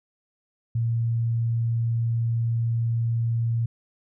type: tone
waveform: sine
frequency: 115.8 Hz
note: A#2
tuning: 11 cents flat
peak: -21 dBFS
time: 0.75-3.66 s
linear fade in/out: 5 ms
effects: none